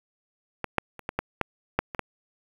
clicks, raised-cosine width 0.5 ms, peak -13 / -6 / -25 / -14 / -10 / -8 / -6 / -19 / -11 dBFS, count 9, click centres 0.643 / 0.783 / 0.993 / 1.091 / 1.19 / 1.413 / 1.79 / 1.948 / 1.993 s, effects 7-bit

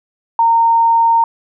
sine tone, 920 Hz, A#5, 23 cents flat, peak -8 dBFS, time 0.39-1.24 s, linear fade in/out 2 ms, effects none

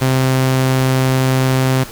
sawtooth tone, 130.81 Hz, C3, in tune, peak -8 dBFS, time 0.01-1.84 s, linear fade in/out 10 ms, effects pink hiss -33 dBFS RMS until 1.91 s

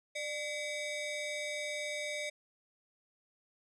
30% pulse ring-modulated tone, 1438 Hz, F#6, 50 cents flat, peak -30 dBFS, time 0.15-2.3 s, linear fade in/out 10 ms, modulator 841 Hz, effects resampled to 24000 Hz

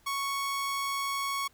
sawtooth tone, 1108.7 Hz, C#6, in tune, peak -26 dBFS, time 0.06-1.48 s, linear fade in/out 10 ms, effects pink hiss -64 dBFS RMS until 1.53 s

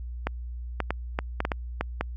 clicks, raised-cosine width 0.5 ms, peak -11 dBFS, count 9, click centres 0.27 / 0.803 / 0.906 / 1.189 / 1.404 / 1.451 / 1.518 / 1.81 / 2.01 s, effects added 60 Hz sine -33 dBFS peak until 2.16 s

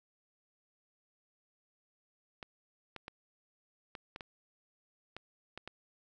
clicks, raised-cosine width 0.3 ms, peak -27 dBFS, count 9, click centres 2.428 / 2.963 / 3.081 / 3.952 / 4.161 / 4.208 / 5.166 / 5.576 / 5.676 s, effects none

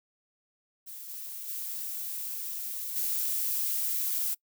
violet noise with level steps, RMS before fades -43 / -40 / -36 / -30 dBFS, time 0.86-4.35 s, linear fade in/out 20 ms, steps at 1.08 / 1.47 / 2.95 s, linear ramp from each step 20 ms, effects noise-tail reverb RT60 0.1 s tail -24 dB re dry

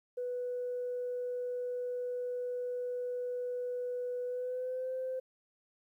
sine tone with pitch glide, 493.9 to 517 Hz, B4 to C5, 0 to -21 cents, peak -33 dBFS, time 0.17-5.2 s, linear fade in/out 10 ms, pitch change +79 cents, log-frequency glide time 4.25-4.93 s, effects tanh soft clip ceiling -29 dBFS + 12-bit

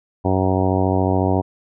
harmonic tone, 94 Hz, F#2, 28 cents sharp, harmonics 1 / 2 / 3 / 4 / 5 / 6 / 7 / 8 / 9 / 10, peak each -20 / -24 / -22 / -24 / -27 / -28 / -26 / -26 / -31 / -29 dBFS, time 0.24-1.42 s, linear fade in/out 20 ms, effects none

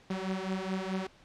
sawtooth beating tone pair, 186.9 / 191.6 Hz, F#3 / G3, +18 / -39 cents, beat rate 4.7 Hz, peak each -31 dBFS, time 0.1-1.07 s, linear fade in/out 5 ms, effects pink hiss -59 dBFS RMS until 1.24 s + low-pass 5000 Hz 12 dB/octave

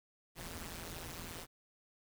pink noise with amplitude modulation, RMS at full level -42 dBFS, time 0.35-1.47 s, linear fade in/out 50 ms, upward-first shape sine, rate 168 Hz, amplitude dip 95%, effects none

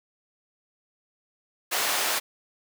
pink high-pass noise, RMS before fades -26 dBFS, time 1.71-2.2 s, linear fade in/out 20 ms, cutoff 690 Hz, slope 12 dB/octave, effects none

